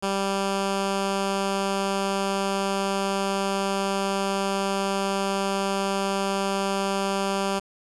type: tone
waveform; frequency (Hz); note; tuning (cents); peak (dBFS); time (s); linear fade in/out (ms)
10% pulse; 196; G3; 0; -15; 0.02-7.6; 20
effects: resampled to 24000 Hz + 7-bit